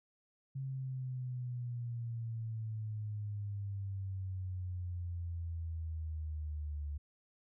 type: exponential sweep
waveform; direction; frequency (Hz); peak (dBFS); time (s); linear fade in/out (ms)
sine; down; 135.2 to 72.5; -37; 0.55-6.98; 10
effects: none